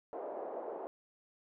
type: band-pass noise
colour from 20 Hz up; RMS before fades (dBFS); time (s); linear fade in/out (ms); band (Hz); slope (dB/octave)
white; -42; 0.13-0.87; 0; 390 to 700; 24
effects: none